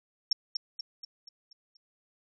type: tone with echo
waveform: sine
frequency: 5460 Hz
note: F8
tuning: 40 cents flat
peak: -21 dBFS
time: 0.31-0.33 s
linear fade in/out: 5 ms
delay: 240 ms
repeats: 6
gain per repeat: -6 dB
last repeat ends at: 1.77 s
effects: none